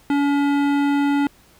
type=tone with hard clipping; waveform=sine; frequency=284.2 Hz; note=C#4; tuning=43 cents sharp; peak=-18 dBFS; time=0.1-1.27 s; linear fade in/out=2 ms; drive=16 dB; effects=pink hiss -53 dBFS RMS until 1.59 s